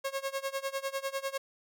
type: tone with tremolo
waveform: sawtooth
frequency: 544 Hz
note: C#5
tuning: 33 cents flat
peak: -26 dBFS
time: 0.04-1.38 s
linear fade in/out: 10 ms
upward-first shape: sine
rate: 10 Hz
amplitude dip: 90%
effects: none